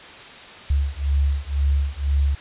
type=beating tone pair; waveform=sine; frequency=69.3 / 71.3 Hz; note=C#2 / C#2; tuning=0 / +49 cents; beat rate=2 Hz; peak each=-21 dBFS; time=0.7-2.35 s; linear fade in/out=5 ms; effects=white hiss -40 dBFS RMS until 2.4 s + resampled to 8000 Hz